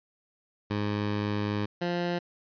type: tone pair in turn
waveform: 15% pulse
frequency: 103.83 / 174.62 Hz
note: G#2 / F3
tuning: 0 / 0 cents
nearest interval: major sixth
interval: 900 cents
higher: second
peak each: -21 dBFS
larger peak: neither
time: 0.7-1.66 / 1.81-2.19 s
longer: first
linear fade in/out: 10 ms
effects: resampled to 11025 Hz